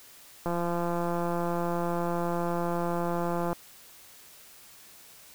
click train, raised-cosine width 1 ms, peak -17 dBFS, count 529, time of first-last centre 0.46-3.53 s, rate 172 Hz, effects white hiss -52 dBFS RMS until 5.34 s

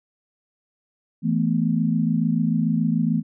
sine chord, E suspended fourth, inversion none, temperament equal, 164.81 / 220 / 246.9 Hz, E3 / A3 / B3, 0 / 0 / 0 cents, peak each -22 / -22 / -24 dBFS, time 1.22-3.23 s, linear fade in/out 50 ms, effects none

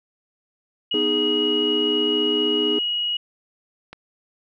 sine tone, 2900 Hz, F#7, 35 cents flat, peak -21 dBFS, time 0.91-3.17 s, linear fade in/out 5 ms
triangle chord, G# minor, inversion first, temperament equal, 246.9 / 311.1 / 415.3 Hz, B3 / D#4 / G#4, 0 / 0 / 0 cents, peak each -27 / -23 / -21 dBFS, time 0.94-2.79 s, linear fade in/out 2 ms
click, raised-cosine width 0.3 ms, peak -21 dBFS, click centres 3.93 s
effects none

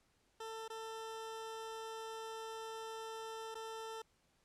20% pulse tone with dropouts, 446.1 Hz, A4, 24 cents sharp, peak -39 dBFS, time 0.4-4.02 s, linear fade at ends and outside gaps 5 ms, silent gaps 0.68-0.7 / 3.545-3.552 s, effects pink hiss -75 dBFS RMS until 4.44 s + low-pass 10000 Hz 12 dB/octave

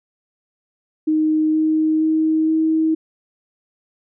sine tone with pitch steps, 311.1 / 313.4 / 315.8 / 318.2 Hz, D#4 / D#4 / D#4 / D#4, 0 / +13 / +26 / +39 cents, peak -14 dBFS, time 1.07-2.95 s, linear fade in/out 10 ms, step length 470 ms, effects none

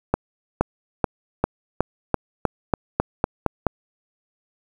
accelerating click train, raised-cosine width 1 ms, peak -3 dBFS, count 12, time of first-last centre 0.14-3.667 s, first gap 470 ms, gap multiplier 0.92, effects 7-bit

